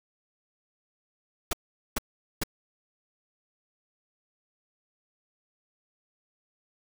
pink noise bursts, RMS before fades -27 dBFS, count 3, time 1.51-2.436 s, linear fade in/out 5 ms, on 22 ms, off 430 ms, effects none

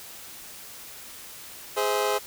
25% pulse chord, Ab augmented, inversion none, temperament just, 415.3 / 519.1 / 648.9 Hz, Ab4 / C5 / E5, 0 / -14 / -27 cents, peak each -22 / -24 / -27 dBFS, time 1.76-2.19 s, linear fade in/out 20 ms, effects white hiss -43 dBFS RMS until 2.26 s

